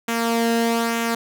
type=tone with flanger; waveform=sawtooth; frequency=231.1 Hz; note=A#3; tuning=15 cents flat; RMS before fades=-21 dBFS; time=0.08-1.15 s; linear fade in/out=5 ms; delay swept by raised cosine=0.21 to 0.89 ms; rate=1.1 Hz; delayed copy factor=-0.5; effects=none